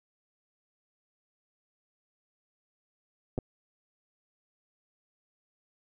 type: clicks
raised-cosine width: 2 ms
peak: -19 dBFS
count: 2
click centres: 3.379 / 3.387 s
effects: none